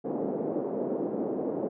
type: band-pass noise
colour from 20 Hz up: white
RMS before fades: -31 dBFS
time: 0.04-1.69 s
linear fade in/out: 20 ms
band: 200 to 530 Hz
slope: 24 dB/octave
effects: none